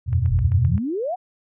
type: chord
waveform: sine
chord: E suspended second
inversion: none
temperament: equal with one note detuned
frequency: 82.41 / 92.5 / 122.9 Hz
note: E2 / F#2 / B2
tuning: 0 / 0 / -8 cents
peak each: -21 dBFS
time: 0.06-0.8 s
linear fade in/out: 50 ms
type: click train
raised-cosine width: 0.5 ms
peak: -28 dBFS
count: 6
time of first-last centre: 0.13-0.779 s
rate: 7.7 Hz
type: exponential sweep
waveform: sine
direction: up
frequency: 38.42 to 776 Hz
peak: -22 dBFS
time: 0.29-1.16 s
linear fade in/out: 20 ms
effects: none